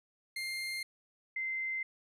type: tone pair in turn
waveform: 30% pulse / sine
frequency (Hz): 2110 / 2076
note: C7 / C7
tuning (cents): +14 / -14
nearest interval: unison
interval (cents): 28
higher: first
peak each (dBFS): -33 / -33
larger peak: neither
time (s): 0.36-0.83 / 1.36-1.83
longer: neither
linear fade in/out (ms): 5
effects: resampled to 32000 Hz